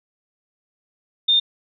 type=tone; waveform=sine; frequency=3628 Hz; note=A#7; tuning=48 cents flat; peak=-13 dBFS; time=1.28-1.4 s; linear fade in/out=10 ms; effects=none